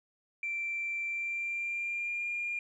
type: tone with pitch glide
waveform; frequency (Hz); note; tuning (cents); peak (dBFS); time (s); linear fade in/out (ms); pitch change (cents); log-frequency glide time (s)
sine; 2349 to 2408; D7 to D7; 0 to +43; -31; 0.43-2.59; 2; +43; 1.06-2.27
effects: tanh soft clip ceiling -27 dBFS